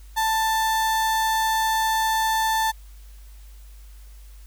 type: tone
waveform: 35% pulse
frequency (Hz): 885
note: A5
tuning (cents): +10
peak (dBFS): -18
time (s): 0.16-2.72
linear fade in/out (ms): 20
effects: added 50 Hz sine -41 dBFS peak until 4.46 s + white hiss -56 dBFS RMS until 4.46 s